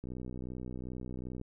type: click train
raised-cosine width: 3 ms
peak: -29 dBFS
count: 87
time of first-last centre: 0.04-1.414 s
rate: 62.6 Hz
effects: none